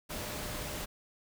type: tone in noise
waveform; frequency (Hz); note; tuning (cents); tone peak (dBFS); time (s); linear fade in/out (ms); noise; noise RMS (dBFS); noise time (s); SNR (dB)
sine; 602; D5; +43; -48; 0.09-0.86; 20; pink; -39; 0.09-0.86; -12
effects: none